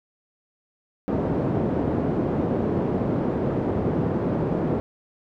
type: band-pass noise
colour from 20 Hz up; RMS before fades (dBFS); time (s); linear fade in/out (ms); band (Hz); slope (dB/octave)
pink; -24; 1.08-4.8; 0; 140 to 490; 12
effects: none